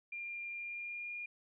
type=tone with pitch glide; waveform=sine; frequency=2396 to 2421 Hz; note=D7 to D#7; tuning=+34 to -48 cents; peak=-40 dBFS; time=0.12-1.26 s; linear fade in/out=5 ms; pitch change=+18 cents; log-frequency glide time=0.58-1.14 s; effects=none